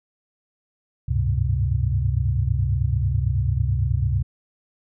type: tone cluster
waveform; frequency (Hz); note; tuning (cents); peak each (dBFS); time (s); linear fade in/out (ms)
sine; 70.1 / 96.6 / 105.7 / 129.4; C#2 / G2 / G#2 / C3; +20 / -25 / +31 / -19; -23 / -24 / -26 / -24; 1.08-4.23; 10
effects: none